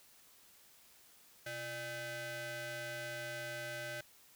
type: ring-modulated tone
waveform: sawtooth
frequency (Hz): 471.3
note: A#4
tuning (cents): +19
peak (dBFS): -34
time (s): 1.46-4.01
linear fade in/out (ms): 5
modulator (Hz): 1070
effects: white hiss -63 dBFS RMS until 4.35 s